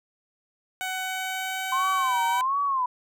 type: tone with pitch glide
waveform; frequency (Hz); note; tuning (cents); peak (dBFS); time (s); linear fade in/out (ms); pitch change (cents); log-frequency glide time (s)
15% pulse; 749 to 764.3; F#5 to G5; +21 to -44; -22; 0.81-2.41; 0; +35; 0.95-2.16
type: tone with vibrato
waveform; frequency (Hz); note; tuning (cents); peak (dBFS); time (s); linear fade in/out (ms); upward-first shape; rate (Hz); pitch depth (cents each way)
sine; 1031; C6; -26; -22; 1.72-2.86; 5; sine; 1.4; 170
effects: none